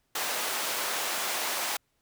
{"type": "high-pass noise", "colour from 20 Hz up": "pink", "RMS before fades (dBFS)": -31, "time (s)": [0.15, 1.77], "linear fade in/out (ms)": 5, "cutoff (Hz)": 640, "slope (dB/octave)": 12, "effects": ["pink hiss -74 dBFS RMS until 2.01 s"]}